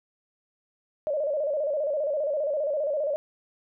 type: tone with vibrato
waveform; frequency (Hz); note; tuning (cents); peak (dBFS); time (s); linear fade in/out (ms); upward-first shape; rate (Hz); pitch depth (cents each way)
sine; 587.3; D5; 0; -24; 1.07-3.16; 0; square; 15; 87
effects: none